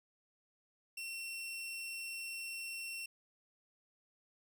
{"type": "tone", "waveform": "sawtooth", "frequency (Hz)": 2715, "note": "F7", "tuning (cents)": -50, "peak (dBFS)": -38, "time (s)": [0.97, 3.06], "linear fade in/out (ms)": 5, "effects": ["12-bit"]}